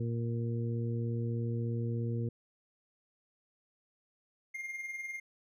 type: harmonic tone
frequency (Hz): 116.8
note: A#2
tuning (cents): +4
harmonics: 1 / 2 / 3 / 4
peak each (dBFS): -32 / -39 / -43 / -43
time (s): 0-2.29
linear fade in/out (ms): 5
type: tone with tremolo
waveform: triangle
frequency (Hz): 2118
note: C7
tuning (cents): +21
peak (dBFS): -34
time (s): 4.54-5.2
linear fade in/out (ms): 10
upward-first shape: sine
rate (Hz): 20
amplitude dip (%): 55
effects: none